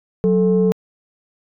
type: tone pair together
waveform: sine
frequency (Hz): 185 / 439.1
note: F#3 / A4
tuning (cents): 0 / -4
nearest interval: octave + minor third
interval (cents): 1496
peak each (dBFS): -14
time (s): 0.24-0.72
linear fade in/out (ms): 0
effects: tanh soft clip ceiling -7 dBFS